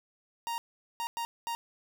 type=tone bursts at uneven times; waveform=45% pulse; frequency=932.3 Hz; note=A#5; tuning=in tune; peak=-32 dBFS; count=4; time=0.47-0.58 / 1-1.07 / 1.17-1.25 / 1.47-1.55 s; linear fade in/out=0 ms; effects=none